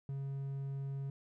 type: tone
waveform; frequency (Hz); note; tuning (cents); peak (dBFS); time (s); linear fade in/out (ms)
triangle; 137.5; C#3; -14; -35; 0.09-1.1; 2
effects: none